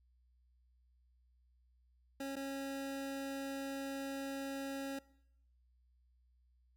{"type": "tone with dropouts", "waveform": "25% pulse", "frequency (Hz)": 273.6, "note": "C#4", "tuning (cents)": -23, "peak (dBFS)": -36, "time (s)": [2.2, 4.99], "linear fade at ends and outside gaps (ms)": 5, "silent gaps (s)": [2.357, 2.364], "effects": ["noise-tail reverb RT60 0.8 s tail -22 dB re dry", "added 61 Hz sine -68 dBFS peak until 6.76 s"]}